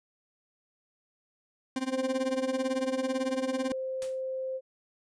40% pulse tone with tremolo, 261.6 Hz, C4, in tune, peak -26 dBFS, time 1.76-3.72 s, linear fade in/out 2 ms, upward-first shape sine, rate 18 Hz, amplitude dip 90%
sine tone, 523.3 Hz, C5, in tune, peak -31 dBFS, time 1.89-4.61 s, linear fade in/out 50 ms
white noise with exponential decay, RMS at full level -39 dBFS, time 4.02-4.21 s, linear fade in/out 0 ms, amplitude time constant 40 ms
effects resampled to 22050 Hz

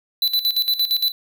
square tone with tremolo, 3990 Hz, B7, 17 cents sharp, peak -16 dBFS, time 0.22-1.12 s, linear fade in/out 2 ms, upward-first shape square, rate 8.7 Hz, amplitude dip 75%, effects none

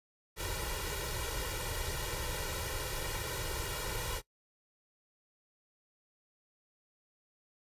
pink noise with comb filter, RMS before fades -37 dBFS, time 0.36-4.22 s, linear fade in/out 50 ms, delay 2.1 ms, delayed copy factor +1, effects noise-tail reverb RT60 0.1 s tail -19 dB re dry + resampled to 32000 Hz

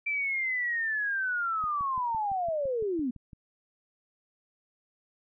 sine linear sweep, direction down, 2349 to 233.1 Hz, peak -27 dBFS, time 0.06-3.11 s, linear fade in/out 10 ms
click train, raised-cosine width 5 ms, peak -34 dBFS, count 11, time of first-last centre 1.64-3.332 s, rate 5.91 Hz
effects none

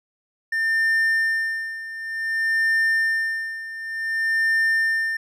triangle tone with tremolo, 1800 Hz, A6, 39 cents sharp, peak -15 dBFS, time 0.52-5.17 s, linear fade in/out 5 ms, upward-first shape sine, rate 0.55 Hz, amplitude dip 80%, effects none

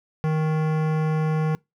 sine tone with hard clipping, 156.3 Hz, D#3, 8 cents sharp, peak -22 dBFS, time 0.24-1.55 s, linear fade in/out 0 ms, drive 18 dB, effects noise-tail reverb RT60 0.2 s tail -24 dB re dry

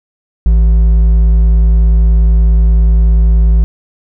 triangle tone with hard clipping, 55.2 Hz, A1, 6 cents sharp, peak -6 dBFS, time 0.46-3.64 s, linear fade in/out 0 ms, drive 8 dB, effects none

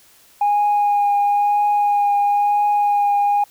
sine tone with vibrato, 820 Hz, G#5, 22 cents flat, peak -12 dBFS, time 0.41-3.44 s, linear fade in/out 5 ms, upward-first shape triangle, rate 1 Hz, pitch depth 15 cents each way, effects tanh soft clip ceiling -11 dBFS + white hiss -51 dBFS RMS until 3.5 s

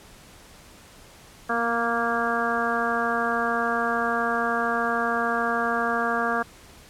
harmonic tone with a mistuned harmonic, 233.1 Hz, A#3, in tune, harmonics 1 / 2 / 3 / 4 / 5 / 6 / 7, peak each -31 / -30 / -28 / -34 / -28 / -30 / -29 dBFS, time 1.49-6.43 s, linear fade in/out 10 ms, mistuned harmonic 1, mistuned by +17 cents, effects pink hiss -49 dBFS RMS until 6.89 s + low-pass 12000 Hz 12 dB/octave

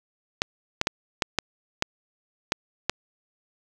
clicks, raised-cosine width 0.2 ms, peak -4 dBFS, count 8, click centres 0.419 / 0.814 / 0.871 / 1.222 / 1.387 / 1.824 / 2.521 / 2.896 s, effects none

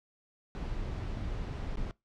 brown noise with dropouts, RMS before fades -36 dBFS, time 0.55-1.91 s, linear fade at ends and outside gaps 0 ms, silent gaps 1.756-1.772 s, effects noise-tail reverb RT60 0.2 s tail -22 dB re dry + low-pass 5000 Hz 12 dB/octave

